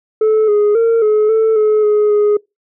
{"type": "tone with pitch steps", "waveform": "sine", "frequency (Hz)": [434.8, 415.8, 458.2, 426.5, 442.9, 427.9, 420.3, 416.5], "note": ["A4", "G#4", "A#4", "G#4", "A4", "A4", "G#4", "G#4"], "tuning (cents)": [-21, 2, -30, 46, 11, -48, 21, 5], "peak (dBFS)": -6, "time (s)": [0.21, 2.37], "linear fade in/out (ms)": 5, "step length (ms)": 270, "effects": ["noise-tail reverb RT60 0.2 s tail -26 dB re dry", "tanh soft clip ceiling -8 dBFS"]}